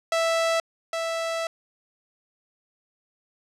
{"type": "tone pair in turn", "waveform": "sawtooth", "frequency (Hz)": [659.3, 659.3], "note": ["E5", "E5"], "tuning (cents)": [0, 0], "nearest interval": "unison", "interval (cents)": 0, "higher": "neither", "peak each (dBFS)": [-17, -22], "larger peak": "first", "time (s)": [[0.12, 0.6], [0.93, 1.47]], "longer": "second", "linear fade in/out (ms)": 2, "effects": ["low-pass 8000 Hz 12 dB/octave"]}